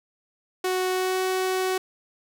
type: tone with pitch glide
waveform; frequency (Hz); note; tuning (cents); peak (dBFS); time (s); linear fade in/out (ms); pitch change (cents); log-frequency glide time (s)
sawtooth; 370 to 373.9; F#4 to F#4; 0 to +18; -19; 0.64-1.78; 5; +18; 0.9-1.2
effects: none